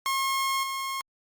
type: tone with level steps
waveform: sawtooth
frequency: 1078 Hz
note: C#6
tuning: 49 cents flat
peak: -21 / -26 dBFS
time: 0.06-1.01 s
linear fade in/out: 0 ms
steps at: 0.63 s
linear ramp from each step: 5 ms
effects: Opus 48 kbps